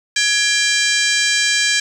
harmonic tone with a mistuned harmonic, 793 Hz, G5, 20 cents sharp, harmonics 2 / 3 / 4 / 5 / 6 / 7 / 8 / 9 / 10, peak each -19 / -21 / -22 / -23 / -24 / -24 / -25 / -26 / -26 dBFS, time 0.16-1.8 s, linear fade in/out 5 ms, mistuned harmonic 2, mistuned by +98 cents, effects 7-bit

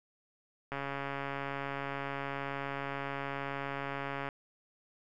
click train, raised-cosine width 0.5 ms, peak -22 dBFS, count 497, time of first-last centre 0.72-4.288 s, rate 139 Hz, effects none

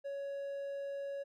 triangle tone, 558 Hz, C#5, 11 cents sharp, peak -36 dBFS, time 0.04-1.24 s, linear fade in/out 20 ms, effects none

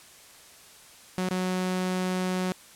sawtooth tone with dropouts, 184.1 Hz, F#3, 8 cents flat, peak -22 dBFS, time 1.18-2.52 s, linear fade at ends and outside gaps 0 ms, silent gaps 1.287-1.309 s, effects white hiss -51 dBFS RMS until 2.75 s + low-pass 11000 Hz 12 dB/octave

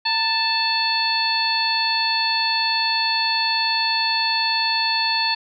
harmonic tone with a mistuned harmonic, 880 Hz, A5, in tune, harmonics 1 / 2 / 3 / 4 / 5, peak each -24 / -27 / -26 / -29 / -21 dBFS, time 0.05-5.35 s, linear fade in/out 10 ms, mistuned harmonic 1, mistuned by +57 cents, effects none

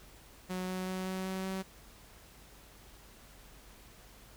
sawtooth tone with pitch steps, 184.1 / 185.27 / 186.45 / 187.64 / 188.84 / 190.04 Hz, F#3 / F#3 / F#3 / F#3 / F#3 / F#3, -8 / +3 / +14 / +25 / +36 / +47 cents, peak -31 dBFS, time 0.49-1.63 s, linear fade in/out 20 ms, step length 190 ms, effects added 49 Hz sine -59 dBFS peak until 4.36 s + pink hiss -57 dBFS RMS until 4.36 s

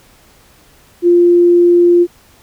sine tone, 348.6 Hz, F4, 3 cents flat, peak -5 dBFS, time 1.02-2.07 s, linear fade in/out 50 ms, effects pink hiss -47 dBFS RMS until 2.42 s

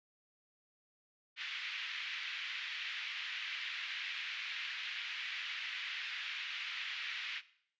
pink band-pass noise, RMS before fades -42 dBFS, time 1.36-7.42 s, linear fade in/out 50 ms, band 1900 to 3400 Hz, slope 24 dB/octave, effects noise-tail reverb RT60 0.6 s tail -17 dB re dry + resampled to 16000 Hz

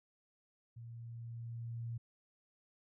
sine tone with level ramp, 116.54 Hz, A#2, in tune, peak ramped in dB -47 to -38 dBFS, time 0.76-1.98 s, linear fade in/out 10 ms, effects none

